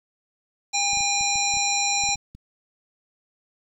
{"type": "harmonic tone", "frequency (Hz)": 808, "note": "G#5", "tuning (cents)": -48, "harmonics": [1, 3, 5, 7, 9], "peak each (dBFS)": [-27, -27, -27, -27, -27], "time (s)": [0.73, 2.16], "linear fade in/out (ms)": 20}
{"type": "clicks", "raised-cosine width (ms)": 5, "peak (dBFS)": -30, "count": 11, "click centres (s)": [0.933, 0.972, 1.007, 1.21, 1.357, 1.54, 1.57, 2.038, 2.09, 2.156, 2.35]}
{"effects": ["9-bit"]}